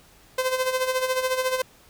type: tone with tremolo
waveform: sawtooth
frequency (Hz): 515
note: C5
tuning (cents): -28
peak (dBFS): -16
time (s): 0.38-1.62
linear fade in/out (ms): 5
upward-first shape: sine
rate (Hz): 14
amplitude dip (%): 65
effects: pink hiss -54 dBFS RMS until 1.89 s